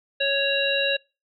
harmonic tone, 554.4 Hz, C#5, in tune, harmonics 1 / 3 / 5 / 7, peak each -25 / -27 / -25 / -26 dBFS, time 0.2-0.97 s, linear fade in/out 10 ms, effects noise-tail reverb RT60 0.3 s tail -26 dB re dry

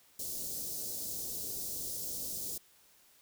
white band-stop noise, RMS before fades -39 dBFS, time 0.19-2.58 s, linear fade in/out 5 ms, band 560 to 4800 Hz, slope 24 dB/octave, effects white hiss -64 dBFS RMS until 3.21 s

